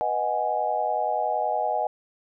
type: chord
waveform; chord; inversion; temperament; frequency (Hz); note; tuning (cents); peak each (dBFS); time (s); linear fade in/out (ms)
sine; G# minor seventh; first; equal with one note detuned; 491.9 / 622.3 / 740 / 830.6; B4 / D#5 / F#5 / G#5; -7 / 0 / 0 / 0; -33 / -28 / -27 / -27; 0.01-1.87; 0
effects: none